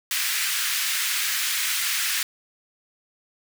pink high-pass noise, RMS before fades -25 dBFS, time 0.11-2.23 s, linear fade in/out 2 ms, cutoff 1600 Hz, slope 24 dB/octave, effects none

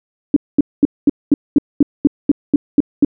sine tone bursts, 286.8 Hz, D4, 41 cents flat, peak -5 dBFS, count 12, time 0.34-3.048 s, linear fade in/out 2 ms, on 24 ms, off 220 ms, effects none

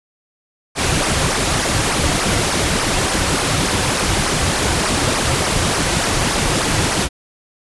pink noise with flanger, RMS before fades -17 dBFS, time 0.75-7.09 s, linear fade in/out 50 ms, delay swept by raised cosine 0.26 to 4.86 ms, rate 3.4 Hz, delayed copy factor -0.55, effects resampled to 24000 Hz

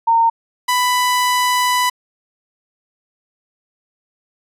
sine / sawtooth tone pair in turn, 917 / 993.5 Hz, A#5 / B5, -29 / +10 cents, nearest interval minor second, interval 139 cents, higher second, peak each -10 dBFS, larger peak neither, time 0.07-0.3 / 0.68-1.9 s, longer second, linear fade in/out 10 ms, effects resampled to 32000 Hz

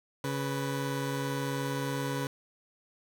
20% pulse tone pair together, 138.6 / 493.9 Hz, C#3 / B4, 0 / 0 cents, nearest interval octave + minor seventh, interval 2200 cents, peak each -27 / -31 dBFS, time 0.24-2.27 s, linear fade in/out 2 ms, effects none

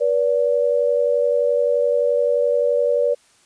sine tone pair together, 484.4 / 576 Hz, B4 / D5, -34 / -34 cents, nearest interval minor third, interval 300 cents, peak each -18 dBFS, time 0-3.15 s, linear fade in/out 20 ms, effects white hiss -56 dBFS RMS until 3.45 s + resampled to 22050 Hz

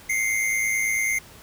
square tone pair together, 2093 / 2202 Hz, C7 / C#7, 0 / -12 cents, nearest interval minor second, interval 88 cents, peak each -23 / -29 dBFS, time 0.09-1.19 s, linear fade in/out 10 ms, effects pink hiss -47 dBFS RMS until 1.42 s

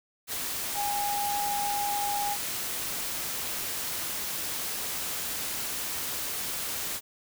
sine tone in noise, 818 Hz, G#5, 26 cents flat, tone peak -28 dBFS, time 0.74-2.37 s, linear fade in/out 50 ms, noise white, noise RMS -33 dBFS, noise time 0.27-7.01 s, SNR +2 dB, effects none

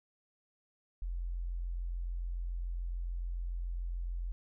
sine tone, 43.49 Hz, F1, 6 cents flat, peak -34 dBFS, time 1.02-4.32 s, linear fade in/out 0 ms, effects none

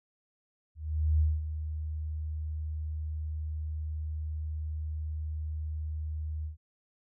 sine tone with ADSR envelope, 77.3 Hz, D#2, 11 cents flat, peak -21 dBFS, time 0.75-6.57 s, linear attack 450 ms, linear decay 210 ms, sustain -11 dB, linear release 120 ms, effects none

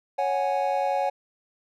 triangle chord, C# suspended fourth, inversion none, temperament equal, 554.4 / 740 / 830.6 Hz, C#5 / F#5 / G#5, 0 / 0 / 0 cents, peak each -25 dBFS, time 0.18-1.1 s, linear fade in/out 10 ms, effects none

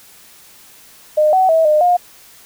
sine tone with pitch steps, 610 / 752 / 647 / 608 / 712 Hz, D#5 / F#5 / E5 / D#5 / F5, -34 / +28 / -32 / -40 / +33 cents, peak -9 dBFS, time 1.17-1.97 s, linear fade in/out 10 ms, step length 160 ms, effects white hiss -44 dBFS RMS until 2.45 s

